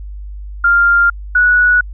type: tone pair in turn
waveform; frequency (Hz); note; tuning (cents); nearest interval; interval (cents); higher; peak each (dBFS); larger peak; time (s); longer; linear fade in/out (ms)
sine; 1396.9 / 1468.7; F6 / F#6; 0 / -13; minor second; 87; second; -7; neither; 0.64-1.1 / 1.35-1.81; neither; 5
effects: added 50 Hz sine -25 dBFS peak until 1.93 s